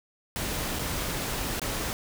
pink noise with dropouts, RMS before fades -31 dBFS, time 0.36-1.93 s, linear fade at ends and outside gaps 0 ms, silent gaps 0.788-0.793 / 1.596-1.617 s, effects none

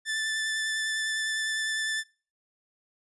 sawtooth tone with vibrato, 1760 Hz, A6, in tune, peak -24 dBFS, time 0.05-2.04 s, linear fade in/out 50 ms, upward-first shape triangle, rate 9.9 Hz, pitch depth 14 cents each way, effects noise-tail reverb RT60 0.4 s tail -25 dB re dry + resampled to 24000 Hz

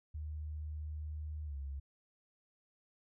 sine tone with pitch glide, 76.3 to 69.16 Hz, D#2 to C#2, -33 to -3 cents, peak -39 dBFS, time 0.14-1.8 s, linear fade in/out 10 ms, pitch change -170 cents, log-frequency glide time 1.45-1.56 s, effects none

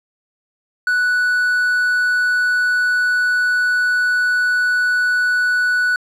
triangle tone, 1480 Hz, F#6, in tune, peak -12 dBFS, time 0.87-5.96 s, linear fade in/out 2 ms, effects resampled to 32000 Hz

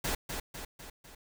pink noise with echo, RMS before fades -32 dBFS, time 0.04-0.15 s, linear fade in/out 5 ms, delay 250 ms, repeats 4, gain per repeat -5 dB, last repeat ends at 1.15 s, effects none

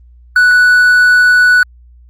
triangle tone, 1480 Hz, F#6, in tune, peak -3 dBFS, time 0.36-1.63 s, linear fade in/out 2 ms, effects added 60 Hz sine -38 dBFS peak until 2.09 s + Opus 24 kbps

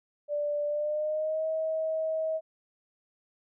sine tone with pitch glide, 587.3 to 636.8 Hz, D5 to D#5, 0 to +40 cents, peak -27 dBFS, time 0.28-2.41 s, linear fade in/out 50 ms, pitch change +140 cents, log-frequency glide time 0.66-1.47 s, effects none

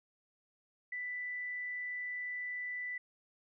sine tone, 1983 Hz, B6, 7 cents sharp, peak -37 dBFS, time 0.92-2.98 s, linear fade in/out 5 ms, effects none

